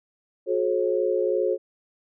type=tone cluster; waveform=sine; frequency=363.9 / 426.6 / 539 Hz; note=F#4 / G#4 / C#5; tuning=-29 / +46 / -49 cents; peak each=-25 dBFS; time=0.46-1.58 s; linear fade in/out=50 ms; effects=none